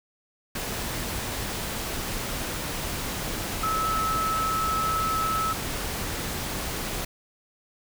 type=tone in noise; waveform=sine; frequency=1300 Hz; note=E6; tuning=24 cents flat; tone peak=-24 dBFS; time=3.63-5.53 s; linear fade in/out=5 ms; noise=pink; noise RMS=-31 dBFS; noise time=0.55-7.05 s; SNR=+4 dB; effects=none